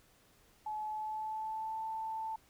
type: tone with pitch glide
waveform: sine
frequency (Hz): 856 to 884.7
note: A5 to A5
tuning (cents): -48 to +9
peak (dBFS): -36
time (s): 0.66-2.36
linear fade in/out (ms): 5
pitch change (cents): +57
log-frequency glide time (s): 0.81-1.83
effects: pink hiss -66 dBFS RMS until 2.49 s